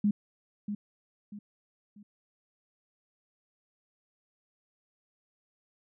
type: tone with echo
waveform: sine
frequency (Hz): 206.5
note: G#3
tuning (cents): -10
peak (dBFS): -22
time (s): 0.04-0.11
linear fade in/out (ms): 5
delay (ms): 640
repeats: 3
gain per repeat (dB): -9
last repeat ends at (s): 2.03
effects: none